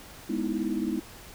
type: chord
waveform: sine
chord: E major seventh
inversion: first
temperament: equal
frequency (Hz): 207.7 / 246.9 / 311.1 / 329.6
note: G#3 / B3 / D#4 / E4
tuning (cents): 0 / 0 / 0 / 0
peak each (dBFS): -32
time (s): 0.29-1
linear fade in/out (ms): 10
effects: pink hiss -47 dBFS RMS until 1.34 s